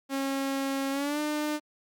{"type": "tone with pitch glide", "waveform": "sawtooth", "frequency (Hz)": [272.4, 300.5], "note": ["C#4", "D4"], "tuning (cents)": [-30, 40], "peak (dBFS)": -24, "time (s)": [0.09, 1.6], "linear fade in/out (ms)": 50, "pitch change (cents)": 170, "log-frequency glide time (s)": [0.91, 1.2], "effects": ["Opus 48 kbps"]}